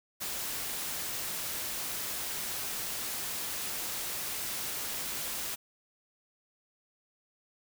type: noise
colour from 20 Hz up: white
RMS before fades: -36 dBFS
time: 0.2-5.56 s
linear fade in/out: 20 ms
effects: none